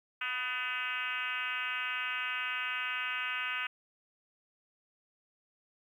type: tone with frequency modulation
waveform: sine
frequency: 2027 Hz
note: B6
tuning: 45 cents sharp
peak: -32 dBFS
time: 0.21-3.67 s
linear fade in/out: 5 ms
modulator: 259 Hz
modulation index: 3.2
effects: 11-bit